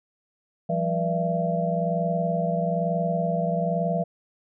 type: tone cluster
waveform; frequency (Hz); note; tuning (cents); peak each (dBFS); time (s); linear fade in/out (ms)
sine; 170.8 / 191.9 / 481.4 / 598 / 676; F3 / G3 / B4 / D5 / E5; -38 / -37 / -44 / +31 / +43; -26 / -33 / -32 / -31 / -26; 0.69-4.04; 10
effects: none